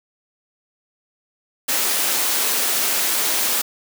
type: high-pass noise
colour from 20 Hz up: white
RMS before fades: -20 dBFS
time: 1.68-3.62 s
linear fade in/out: 10 ms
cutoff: 230 Hz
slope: 24 dB/octave
effects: none